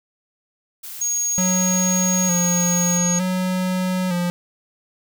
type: noise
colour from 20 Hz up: blue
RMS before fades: -34 dBFS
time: 0.83-2.98 s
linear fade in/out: 10 ms
type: tone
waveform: sine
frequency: 6600 Hz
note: G#8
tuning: 12 cents flat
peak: -19 dBFS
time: 1.01-3.19 s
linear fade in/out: 5 ms
type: tone with vibrato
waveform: square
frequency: 180 Hz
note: F#3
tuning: 47 cents flat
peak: -20 dBFS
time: 1.38-4.3 s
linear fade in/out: 0 ms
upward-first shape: square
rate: 0.55 Hz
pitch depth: 41 cents each way
effects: none